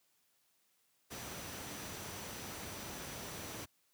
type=tone in noise; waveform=sine; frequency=5920 Hz; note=F#8; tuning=in tune; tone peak=-55 dBFS; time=1.1-3.66 s; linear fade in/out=20 ms; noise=pink; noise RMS=-45 dBFS; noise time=1.1-3.66 s; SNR=-13 dB; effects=white hiss -75 dBFS RMS until 3.93 s + high-pass 80 Hz 12 dB/octave